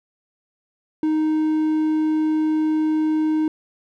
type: tone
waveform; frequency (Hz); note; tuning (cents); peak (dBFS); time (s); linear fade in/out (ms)
triangle; 311.1; D#4; 0; -15; 1.03-3.48; 2
effects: none